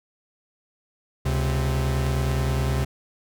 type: tone pair together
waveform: 45% pulse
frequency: 69.9 / 129.99 Hz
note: C#2 / C3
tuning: +15 / -11 cents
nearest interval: major seventh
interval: 1074 cents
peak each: -24 dBFS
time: 1.25-2.85 s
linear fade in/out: 10 ms
effects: none